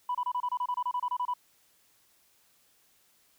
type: tone bursts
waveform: sine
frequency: 987.8 Hz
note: B5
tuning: in tune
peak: -26 dBFS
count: 15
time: 0.09-1.338 s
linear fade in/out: 5 ms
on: 58 ms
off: 27 ms
effects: tanh soft clip ceiling -24 dBFS + white hiss -66 dBFS RMS until 3.38 s